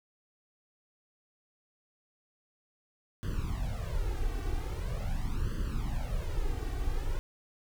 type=noise with flanger; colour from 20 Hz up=brown; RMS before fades=-32 dBFS; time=3.23-7.19 s; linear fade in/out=0 ms; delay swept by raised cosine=0.64 to 2.64 ms; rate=0.43 Hz; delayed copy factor=+1; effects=none